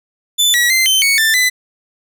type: tone with pitch steps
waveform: sawtooth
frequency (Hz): 3508 / 1927 / 2076 / 3086 / 2223 / 1777 / 2006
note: A7 / B6 / C7 / G7 / C#7 / A6 / B6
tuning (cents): -6 / -43 / -14 / -28 / +4 / +17 / +26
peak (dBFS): -7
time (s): 0.38-1.5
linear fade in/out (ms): 20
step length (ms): 160
effects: none